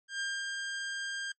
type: tone with ADSR envelope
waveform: sawtooth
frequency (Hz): 1600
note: G6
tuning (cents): +35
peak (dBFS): -28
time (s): 0.08-1.32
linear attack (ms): 120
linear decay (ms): 250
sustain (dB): -3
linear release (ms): 4
effects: noise-tail reverb RT60 0.1 s tail -25 dB re dry + MP3 32 kbps